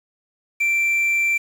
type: tone with quantisation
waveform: triangle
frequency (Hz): 2349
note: D7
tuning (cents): 0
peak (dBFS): -15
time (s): 0.6-1.38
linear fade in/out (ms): 10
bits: 7
effects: none